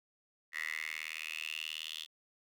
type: tone with high-pass filter sweep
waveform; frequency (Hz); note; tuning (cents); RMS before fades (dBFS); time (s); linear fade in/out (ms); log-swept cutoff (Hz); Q
10% pulse; 78.6; D#2; +18; -41; 0.52-2.07; 50; 1900 to 3300; 8.1
effects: none